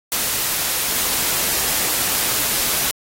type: noise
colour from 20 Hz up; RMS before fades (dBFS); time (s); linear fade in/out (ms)
white; -20; 0.12-2.91; 0
effects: AAC 48 kbps